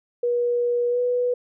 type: tone with pitch glide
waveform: sine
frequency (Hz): 482.1 to 491.7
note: B4 to B4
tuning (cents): -42 to -8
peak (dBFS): -19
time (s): 0.23-1.34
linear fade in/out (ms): 5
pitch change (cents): +34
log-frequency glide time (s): 0.89-0.99
effects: none